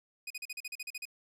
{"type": "tone bursts", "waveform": "sawtooth", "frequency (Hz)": 2489, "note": "D#7", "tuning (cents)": 0, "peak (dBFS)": -34, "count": 11, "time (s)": [0.27, 1.054], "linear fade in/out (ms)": 5, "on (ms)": 34, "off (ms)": 41, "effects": ["resampled to 32000 Hz"]}